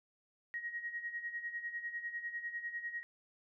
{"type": "tone with tremolo", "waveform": "sine", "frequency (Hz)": 1888, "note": "A#6", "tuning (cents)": 22, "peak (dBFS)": -36, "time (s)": [0.54, 3.03], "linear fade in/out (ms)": 0, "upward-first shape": "sine", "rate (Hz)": 10, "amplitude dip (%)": 70, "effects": []}